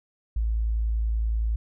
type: tone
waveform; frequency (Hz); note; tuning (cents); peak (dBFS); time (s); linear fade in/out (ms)
sine; 55.3; A1; +9; -22; 0.36-1.56; 5
effects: none